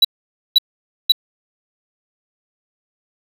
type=tone bursts; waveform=triangle; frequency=3929 Hz; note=B7; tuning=10 cents flat; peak=-5 dBFS; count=3; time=0.02-1.121 s; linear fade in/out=5 ms; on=27 ms; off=510 ms; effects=none